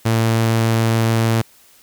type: tone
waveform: sawtooth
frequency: 113.4 Hz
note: A#2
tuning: 47 cents flat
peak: -10 dBFS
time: 0.05-1.42 s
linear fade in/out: 10 ms
effects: white hiss -50 dBFS RMS until 1.82 s